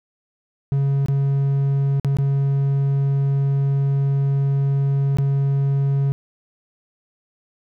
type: tone with dropouts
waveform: triangle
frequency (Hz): 138.5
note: C#3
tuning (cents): -1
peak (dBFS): -14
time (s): 0.72-6.12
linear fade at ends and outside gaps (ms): 0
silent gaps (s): 1.06-1.084 / 1.998-2.047 / 2.169-2.186 / 5.17-5.185
effects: none